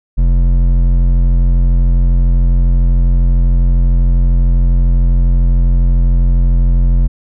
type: tone with hard clipping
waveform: sine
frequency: 43.65 Hz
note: F1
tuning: in tune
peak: -9 dBFS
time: 0.17-7.08 s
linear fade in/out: 20 ms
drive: 9 dB
effects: none